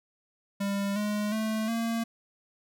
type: tone with pitch steps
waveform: square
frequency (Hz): 199.4 / 208.8 / 218.7 / 229.1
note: G3 / G#3 / A3 / A#3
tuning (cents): +30 / +10 / -10 / -30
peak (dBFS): -28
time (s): 0.6-2.04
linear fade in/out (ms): 10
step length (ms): 360
effects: none